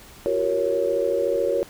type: chord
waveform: sine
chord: G half-diminished seventh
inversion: third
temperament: equal with one note detuned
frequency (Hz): 349.2 / 383 / 466.2 / 554.4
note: F4 / G4 / Bb4 / Db5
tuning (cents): 0 / -40 / 0 / 0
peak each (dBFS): -29 / -27 / -24 / -23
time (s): 0.26-1.63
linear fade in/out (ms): 0
effects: pink hiss -46 dBFS RMS until 1.69 s